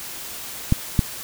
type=clicks; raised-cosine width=5 ms; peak=-3 dBFS; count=2; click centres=0.724 / 0.992 s; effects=white hiss -34 dBFS RMS until 1.23 s